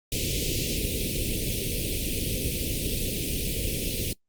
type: band-stop noise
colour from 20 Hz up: pink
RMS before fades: -28 dBFS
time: 0.12-4.13 s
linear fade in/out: 2 ms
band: 520 to 2400 Hz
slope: 48 dB/octave
effects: noise-tail reverb RT60 0.1 s tail -21 dB re dry + Opus 48 kbps